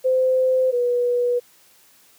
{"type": "tone pair in turn", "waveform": "sine", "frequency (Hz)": [516, 487.2], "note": ["C5", "B4"], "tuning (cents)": [-24, -24], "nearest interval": "minor second", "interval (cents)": 100, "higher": "first", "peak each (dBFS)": [-15, -17], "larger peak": "first", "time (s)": [[0.04, 0.72], [0.72, 1.4]], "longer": "neither", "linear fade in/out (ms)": 20, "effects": ["white hiss -54 dBFS RMS until 2.18 s", "high-pass 100 Hz 12 dB/octave"]}